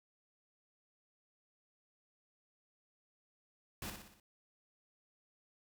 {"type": "noise with echo", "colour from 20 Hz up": "pink", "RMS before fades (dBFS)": -43, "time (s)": [3.82, 3.9], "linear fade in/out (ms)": 2, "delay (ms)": 60, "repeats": 5, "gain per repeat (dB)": -5, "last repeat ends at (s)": 4.2, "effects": []}